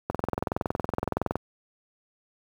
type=click train; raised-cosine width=1 ms; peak=-11 dBFS; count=28; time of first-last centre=0.1-1.356 s; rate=21.5 Hz; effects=high-pass 60 Hz 12 dB/octave + 8-bit